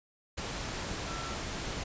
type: tone in noise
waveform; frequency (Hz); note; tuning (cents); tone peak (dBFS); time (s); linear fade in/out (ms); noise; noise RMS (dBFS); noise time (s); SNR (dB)
sine; 1342; E6; +31; -42; 1.07-1.35; 10; pink; -37; 0.37-1.84; -8
effects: resampled to 16000 Hz